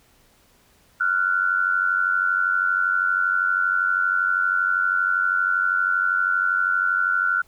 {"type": "tone pair together", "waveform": "sine", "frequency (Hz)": [1387.4, 1480], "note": ["F6", "F#6"], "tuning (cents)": [-12, 0], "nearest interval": "minor second", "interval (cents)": 112, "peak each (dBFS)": -21, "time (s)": [1, 7.42], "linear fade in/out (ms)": 10, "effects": ["pink hiss -58 dBFS RMS until 7.47 s"]}